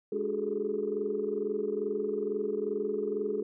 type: tone cluster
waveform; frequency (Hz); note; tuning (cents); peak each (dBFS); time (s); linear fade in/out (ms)
sine; 208.8 / 292.4 / 367.8 / 411.4 / 433.7; G#3 / D4 / F#4 / G#4 / A4; +10 / -7 / -10 / -16 / -25; -39 / -40 / -37 / -32 / -33; 0.12-3.43; 5
effects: tanh soft clip ceiling -19 dBFS